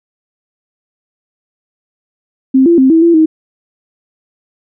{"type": "tone with pitch steps", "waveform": "sine", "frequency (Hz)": [263.9, 340.5, 263.2, 325.6, 338.4, 316.2], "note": ["C4", "F4", "C4", "E4", "E4", "D#4"], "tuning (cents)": [15, -44, 10, -21, 45, 28], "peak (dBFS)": -4, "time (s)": [2.54, 3.26], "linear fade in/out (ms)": 10, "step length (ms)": 120, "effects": []}